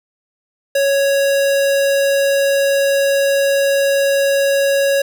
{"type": "tone", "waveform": "square", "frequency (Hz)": 554.4, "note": "C#5", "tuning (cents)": 0, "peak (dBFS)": -13, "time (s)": [0.75, 5.02], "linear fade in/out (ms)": 5, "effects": []}